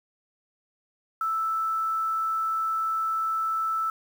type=tone with quantisation; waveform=sine; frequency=1318.5 Hz; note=E6; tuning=in tune; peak=-24 dBFS; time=1.21-3.9 s; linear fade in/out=2 ms; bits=8; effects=none